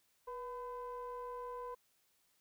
triangle ring-modulated tone, 260 Hz, C4, 11 cents flat, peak -37 dBFS, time 0.27-1.75 s, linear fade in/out 10 ms, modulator 747 Hz, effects white hiss -75 dBFS RMS until 2.4 s

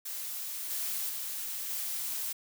blue noise with level steps, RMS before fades -38 / -34 / -37 / -35 dBFS, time 0.05-2.33 s, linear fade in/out 10 ms, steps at 0.7 / 1.09 / 1.69 s, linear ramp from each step 10 ms, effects none

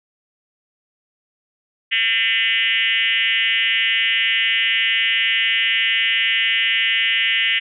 sine tone with frequency modulation, 2468 Hz, D#7, 15 cents flat, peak -15 dBFS, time 1.91-7.6 s, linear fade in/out 20 ms, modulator 219 Hz, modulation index 3, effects none

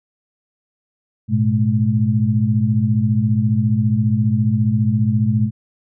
sine tone cluster, 106.5 / 121.2 / 213.6 Hz, G#2 / B2 / G#3, +44 / -32 / +49 cents, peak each -18 dBFS, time 1.28-5.51 s, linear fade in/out 50 ms, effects none

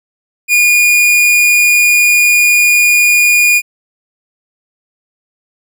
45% pulse tone, 2438 Hz, D#7, 36 cents flat, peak -6 dBFS, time 0.48-3.62 s, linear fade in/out 50 ms, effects none

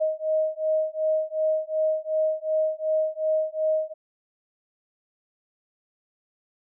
sine beating tone pair, 625 / 627.7 Hz, D#5 / D#5, +8 / +15 cents, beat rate 2.7 Hz, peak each -25 dBFS, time 0-3.94 s, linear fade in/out 20 ms, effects none

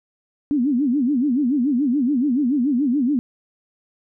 sine tone with vibrato, 266 Hz, C4, 29 cents sharp, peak -16 dBFS, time 0.51-3.19 s, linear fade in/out 0 ms, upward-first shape sine, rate 7 Hz, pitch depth 220 cents each way, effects none

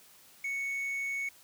triangle tone, 2217 Hz, C#7, in tune, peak -30 dBFS, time 0.44-1.29 s, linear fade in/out 5 ms, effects white hiss -58 dBFS RMS until 1.43 s + high-pass 60 Hz 12 dB/octave

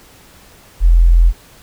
sine tone, 42.44 Hz, F1, 49 cents flat, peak -5 dBFS, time 0.8-1.33 s, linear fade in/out 50 ms, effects pink hiss -44 dBFS RMS until 1.62 s

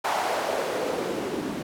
white noise with band-pass filter sweep, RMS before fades -28 dBFS, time 0.04-1.63 s, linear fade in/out 10 ms, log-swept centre 840 to 250 Hz, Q 2.2, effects none

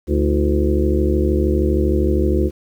harmonic tone with a mistuned harmonic, 72.9 Hz, D2, 12 cents flat, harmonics 1 / 2 / 3 / 4 / 5 / 6 / 7, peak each -17 / -28 / -23 / -22 / -20 / -28 / -27 dBFS, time 0.07-2.51 s, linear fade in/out 50 ms, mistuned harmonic 4, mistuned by +150 cents, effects 8-bit

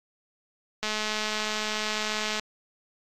click train, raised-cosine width 0.2 ms, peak -12 dBFS, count 336, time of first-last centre 0.83-2.395 s, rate 214 Hz, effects AAC 64 kbps

